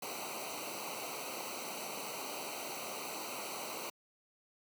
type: noise with comb filter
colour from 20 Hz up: pink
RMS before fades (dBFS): -42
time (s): 0.02-3.9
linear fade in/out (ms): 5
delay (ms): 0.58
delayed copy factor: -0.95
effects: high-pass 200 Hz 12 dB/octave